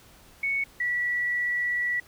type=tone pair in turn; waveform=sine; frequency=2217 / 1947.3 Hz; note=C#7 / B6; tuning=0 / -25 cents; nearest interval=major second; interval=225 cents; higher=first; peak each=-24 dBFS; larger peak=neither; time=0.43-0.64 / 0.8-2 s; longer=second; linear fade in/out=5 ms; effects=pink hiss -54 dBFS RMS until 2.07 s